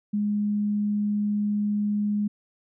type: tone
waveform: sine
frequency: 207.4 Hz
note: G#3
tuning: 2 cents flat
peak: -22 dBFS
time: 0.13-2.28 s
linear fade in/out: 10 ms
effects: none